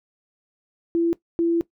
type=tone pair in turn; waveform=sine; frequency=336.7 / 336.7 Hz; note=E4 / E4; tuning=+37 / +37 cents; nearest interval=unison; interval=0 cents; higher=neither; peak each=-17 dBFS; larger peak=neither; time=0.95-1.13 / 1.39-1.61 s; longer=second; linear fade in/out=0 ms; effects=noise-tail reverb RT60 0.1 s tail -18 dB re dry